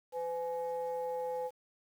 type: tone pair together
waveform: sine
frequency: 506.1 / 843 Hz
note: B4 / G#5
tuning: +42 / +26 cents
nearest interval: major sixth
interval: 884 cents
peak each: -34 / -38 dBFS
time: 0.12-1.51 s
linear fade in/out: 50 ms
effects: tanh soft clip ceiling -28 dBFS + 10-bit